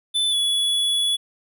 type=tone with pitch glide; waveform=square; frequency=3513 to 3399 Hz; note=A7 to G#7; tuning=-3 to +39 cents; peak=-19 dBFS; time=0.14-1.17 s; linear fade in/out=20 ms; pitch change=-58 cents; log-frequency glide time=0.3-0.35 s; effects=none